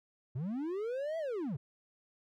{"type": "linear two-way sweep", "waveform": "triangle", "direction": "up then down", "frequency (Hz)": [113.9, 667, 113.9], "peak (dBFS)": -32, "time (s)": [0.35, 1.57], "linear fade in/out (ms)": 10, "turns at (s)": 1.18, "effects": []}